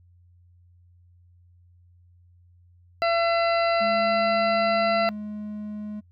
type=harmonic tone; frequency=675 Hz; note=E5; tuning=41 cents sharp; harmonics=1 / 2 / 3 / 4 / 6 / 7; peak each=-21 / -27 / -31 / -33 / -37 / -38 dBFS; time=3.02-5.09 s; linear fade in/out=0 ms
type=tone; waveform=triangle; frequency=210.4 Hz; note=G#3; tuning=23 cents sharp; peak=-29 dBFS; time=3.8-6.01 s; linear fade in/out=20 ms
effects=noise-tail reverb RT60 0.1 s tail -25 dB re dry + added 88 Hz sine -53 dBFS peak until 6.11 s